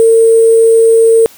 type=tone with sample-and-hold; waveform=sine; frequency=453.7 Hz; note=A#4; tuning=47 cents flat; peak=-3 dBFS; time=0-1.26 s; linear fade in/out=0 ms; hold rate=8820 Hz; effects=white hiss -39 dBFS RMS until 1.37 s